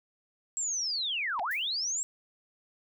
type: linear two-way sweep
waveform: sine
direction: down then up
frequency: 7700 to 658 to 7700 Hz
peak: -29 dBFS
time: 0.57-2.03 s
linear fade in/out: 0 ms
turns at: 1.42 s
type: clicks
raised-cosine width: 0.3 ms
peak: -29 / -27 dBFS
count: 2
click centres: 1.392 / 1.396 s
type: noise with exponential decay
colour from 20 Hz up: violet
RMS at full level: -43 dBFS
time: 1.51-1.76 s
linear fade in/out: 1 ms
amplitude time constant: 53 ms
effects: none